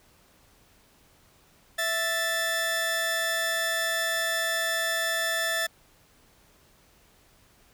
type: tone pair together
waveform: sawtooth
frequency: 659.3 / 1760 Hz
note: E5 / A6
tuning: 0 / 0 cents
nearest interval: octave + perfect fourth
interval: 1700 cents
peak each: -27 / -23 dBFS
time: 1.78-5.67 s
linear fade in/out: 10 ms
effects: pink hiss -60 dBFS RMS until 7.73 s